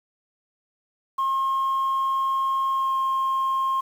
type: tone with pitch glide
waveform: sine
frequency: 1073 to 1065.6 Hz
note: C6 to C6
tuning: +43 to +31 cents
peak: -19 dBFS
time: 1.18-3.81 s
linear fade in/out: 10 ms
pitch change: -12 cents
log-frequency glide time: 2.71-2.98 s
effects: tanh soft clip ceiling -18 dBFS + 8-bit